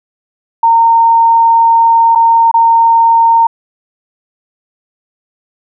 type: tone with dropouts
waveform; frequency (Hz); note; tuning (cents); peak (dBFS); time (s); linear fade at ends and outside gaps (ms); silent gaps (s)
sine; 918; A#5; -27; -4; 0.63-3.47; 5; 2.151-2.156 / 2.514-2.54
effects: none